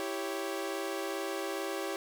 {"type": "chord", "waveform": "sawtooth", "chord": "C# diminished", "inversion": "first", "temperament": "equal", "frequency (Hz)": [329.6, 392, 554.4], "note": ["E4", "G4", "C#5"], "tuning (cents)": [0, 0, 0], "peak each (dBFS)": [-35, -33, -35], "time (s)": [0, 1.96], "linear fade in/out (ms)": 0, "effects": []}